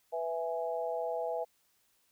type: chord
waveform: sine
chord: E major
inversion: second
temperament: equal with one note detuned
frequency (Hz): 495.9 / 659.3 / 830.6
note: B4 / E5 / G#5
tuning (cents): +7 / 0 / 0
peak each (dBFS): -36 / -35 / -39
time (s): 0.12-1.45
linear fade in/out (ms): 20
effects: white hiss -72 dBFS RMS until 2.11 s